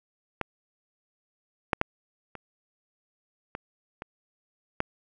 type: clicks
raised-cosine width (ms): 0.5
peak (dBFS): -13 / -7 / -7 / -24 / -19 / -21 / -10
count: 7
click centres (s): 0.413 / 1.732 / 1.814 / 2.353 / 3.551 / 4.021 / 4.804
effects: none